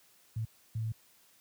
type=tone bursts at uneven times; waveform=sine; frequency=111.3 Hz; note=A2; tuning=20 cents sharp; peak=-31 dBFS; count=2; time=0.36-0.45 / 0.75-0.92 s; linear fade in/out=5 ms; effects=white hiss -64 dBFS RMS until 1.4 s + high-pass 60 Hz 12 dB/octave